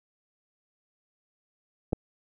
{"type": "clicks", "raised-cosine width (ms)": 2, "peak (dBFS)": [-30, -11], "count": 2, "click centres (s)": [1.925, 1.931], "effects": []}